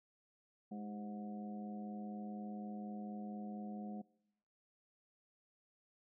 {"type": "harmonic tone with a mistuned harmonic", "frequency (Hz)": 104.2, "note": "G#2", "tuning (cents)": 6, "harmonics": [2, 3, 4, 5, 6, 7], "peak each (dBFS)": [-43, -56, -59, -58, -62, -53], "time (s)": [0.71, 4.02], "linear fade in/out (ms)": 10, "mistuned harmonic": 4, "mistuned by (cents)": -83, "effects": ["noise-tail reverb RT60 1.0 s tail -24 dB re dry"]}